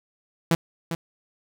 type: tone with echo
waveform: sawtooth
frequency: 166.3 Hz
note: E3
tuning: 16 cents sharp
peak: -13 dBFS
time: 0.51-0.55 s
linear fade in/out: 2 ms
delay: 400 ms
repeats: 1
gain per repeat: -9 dB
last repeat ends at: 0.95 s
effects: none